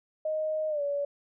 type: tone with pitch glide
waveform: sine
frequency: 622.3 to 570.7 Hz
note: D#5 to D5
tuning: 0 to -50 cents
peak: -27 dBFS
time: 0.25-1.05 s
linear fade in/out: 5 ms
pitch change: -150 cents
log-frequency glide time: 0.69-0.82 s
effects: none